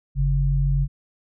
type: tone pair together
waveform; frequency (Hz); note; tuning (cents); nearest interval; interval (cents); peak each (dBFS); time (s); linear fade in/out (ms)
sine; 46.25 / 138.59; F#1 / C#3; 0 / 0; octave + perfect fifth; 1900; -20; 0.15-0.88; 50
effects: none